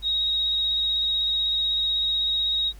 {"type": "tone with vibrato", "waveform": "sine", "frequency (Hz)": 3776, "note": "A#7", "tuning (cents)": 22, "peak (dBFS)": -21, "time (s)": [0.02, 2.73], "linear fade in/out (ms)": 50, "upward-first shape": "square", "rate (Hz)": 16, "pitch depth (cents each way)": 13, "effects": ["added 50 Hz sine -41 dBFS peak until 2.79 s", "pink hiss -54 dBFS RMS until 2.79 s"]}